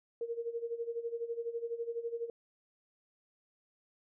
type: tone with tremolo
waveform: sine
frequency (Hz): 466.2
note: A#4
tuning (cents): 0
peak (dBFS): -32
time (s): 0.21-2.3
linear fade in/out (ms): 2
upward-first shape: sine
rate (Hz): 12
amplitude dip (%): 80
effects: none